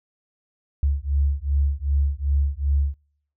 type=beating tone pair; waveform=sine; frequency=69.3 / 71.9 Hz; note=C#2 / D2; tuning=0 / -36 cents; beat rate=2.6 Hz; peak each=-22 dBFS; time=0.83-2.94 s; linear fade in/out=0 ms; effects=noise-tail reverb RT60 0.7 s tail -26 dB re dry